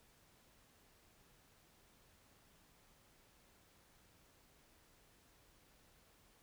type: silence
effects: pink hiss -69 dBFS RMS until 6.42 s